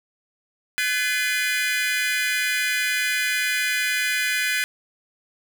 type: tone cluster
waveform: 35% pulse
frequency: 1514 / 1712 / 2043 / 2450 Hz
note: F#6 / A6 / C7 / D#7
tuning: +39 / -48 / -42 / -27 cents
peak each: -25 dBFS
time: 0.78-4.64 s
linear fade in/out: 0 ms
effects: none